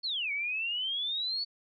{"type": "exponential two-way sweep", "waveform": "sine", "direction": "down then up", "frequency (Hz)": [4499, 2217, 4499], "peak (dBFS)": -30, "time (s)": [0.03, 1.45], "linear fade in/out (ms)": 20, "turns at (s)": 0.32, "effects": []}